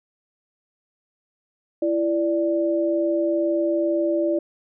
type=tone pair together; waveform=sine; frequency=334.9 / 587.3 Hz; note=E4 / D5; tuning=+27 / 0 cents; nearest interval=minor seventh; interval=973 cents; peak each=-21 / -22 dBFS; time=1.82-4.39 s; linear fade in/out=5 ms; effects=none